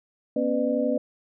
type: tone cluster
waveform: sine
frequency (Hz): 241.4 / 273.2 / 499.3 / 602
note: B3 / C#4 / B4 / D5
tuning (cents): -39 / -25 / +19 / +43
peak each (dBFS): -27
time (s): 0.36-0.98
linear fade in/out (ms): 5
effects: none